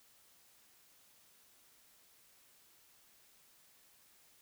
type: silence
effects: white hiss -66 dBFS RMS until 4.41 s